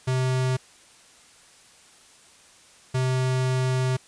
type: tone pair in turn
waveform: square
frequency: 129.1 / 129.1 Hz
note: C3 / C3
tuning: -23 / -23 cents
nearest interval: unison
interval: 0 cents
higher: neither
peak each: -22 dBFS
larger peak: neither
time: 0.07-0.57 / 2.94-3.97 s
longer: second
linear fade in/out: 10 ms
effects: white hiss -53 dBFS RMS until 4.07 s + resampled to 22050 Hz